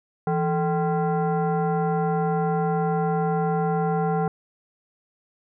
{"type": "tone with frequency modulation", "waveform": "sine", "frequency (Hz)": 166.5, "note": "E3", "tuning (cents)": 18, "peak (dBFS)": -20, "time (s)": [0.27, 4.28], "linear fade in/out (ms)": 2, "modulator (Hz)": 606, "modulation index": 1.2, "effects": []}